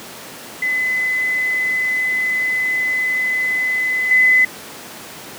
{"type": "tone with level steps", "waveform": "sine", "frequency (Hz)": 2019, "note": "B6", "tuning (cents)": 38, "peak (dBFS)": [-16, -9], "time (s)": [0.62, 4.45], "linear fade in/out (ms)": 5, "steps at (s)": 4.11, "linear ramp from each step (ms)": 2, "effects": ["pink hiss -34 dBFS RMS until 5.38 s", "high-pass 200 Hz 12 dB/octave"]}